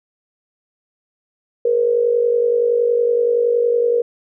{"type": "tone with amplitude modulation", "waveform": "sine", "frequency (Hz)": 475.4, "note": "A#4", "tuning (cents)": 34, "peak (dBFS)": -10, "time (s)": [1.65, 4.02], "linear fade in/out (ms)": 5, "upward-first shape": "sine", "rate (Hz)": 50.7, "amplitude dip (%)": 65, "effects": []}